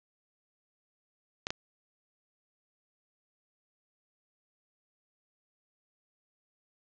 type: clicks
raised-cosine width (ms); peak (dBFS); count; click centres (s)
0.2; -15; 2; 1.469 / 1.505
effects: resampled to 16000 Hz + 9-bit